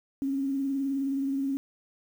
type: tone with vibrato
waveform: sine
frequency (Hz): 273.4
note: C#4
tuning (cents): -24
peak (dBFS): -26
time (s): 0.22-1.57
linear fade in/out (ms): 0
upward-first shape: triangle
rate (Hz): 19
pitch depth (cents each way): 44
effects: 9-bit